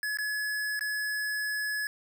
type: tone with dropouts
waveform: square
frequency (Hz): 1700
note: G#6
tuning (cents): +40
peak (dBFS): -30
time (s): 0.03-1.87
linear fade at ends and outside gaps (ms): 1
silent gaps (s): 0.172-0.186 / 0.793-0.809
effects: none